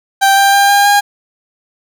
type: tone with pitch steps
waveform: 30% pulse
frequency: 784 / 791.3 / 798.6 / 806 / 813.5 Hz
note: G5 / G5 / G5 / G5 / G#5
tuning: 0 / +16 / +32 / +48 / -36 cents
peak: -4 dBFS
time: 0.21-1.01 s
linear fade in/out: 20 ms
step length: 160 ms
effects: none